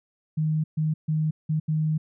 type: tone bursts at uneven times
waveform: sine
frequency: 155.56 Hz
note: D#3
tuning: in tune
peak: -21 dBFS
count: 5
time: 0.37-0.64 / 0.77-0.94 / 1.08-1.31 / 1.49-1.6 / 1.68-1.98 s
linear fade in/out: 10 ms
effects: none